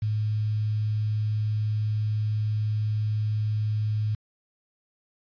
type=tone with quantisation; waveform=sine; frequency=107 Hz; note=A2; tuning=48 cents flat; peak=-23 dBFS; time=0.02-4.15 s; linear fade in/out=5 ms; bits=8; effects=resampled to 11025 Hz